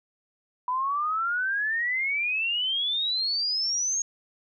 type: exponential sweep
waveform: sine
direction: up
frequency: 987.8 to 6620 Hz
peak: -24 dBFS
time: 0.68-4.02 s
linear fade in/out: 2 ms
effects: none